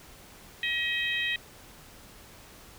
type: harmonic tone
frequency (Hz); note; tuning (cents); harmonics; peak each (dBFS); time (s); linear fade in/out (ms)
635; D#5; +35; 3 / 4 / 5 / 6; -30 / -32 / -34 / -36; 0.63-1.36; 2
effects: pink hiss -51 dBFS RMS until 2.78 s